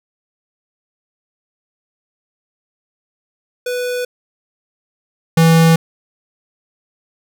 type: tone pair in turn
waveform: square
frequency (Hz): 494.2 / 163.97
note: B4 / E3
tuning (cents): +1 / -9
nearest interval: octave + perfect fifth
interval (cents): 1910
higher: first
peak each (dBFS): -19 / -8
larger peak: second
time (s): 3.66-4.05 / 5.37-5.76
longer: neither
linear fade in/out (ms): 5
effects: none